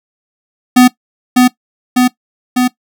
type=tone with echo; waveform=square; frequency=250.1 Hz; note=B3; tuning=22 cents sharp; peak=-3 dBFS; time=0.76-0.88 s; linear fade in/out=10 ms; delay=600 ms; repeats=3; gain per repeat=-2 dB; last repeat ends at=2.68 s; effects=noise-tail reverb RT60 0.1 s tail -18 dB re dry